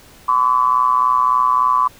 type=ring-modulated tone; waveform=triangle; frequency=61.74 Hz; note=B1; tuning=in tune; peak=-7 dBFS; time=0.28-1.88 s; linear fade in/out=10 ms; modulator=1080 Hz; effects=pink hiss -45 dBFS RMS until 1.99 s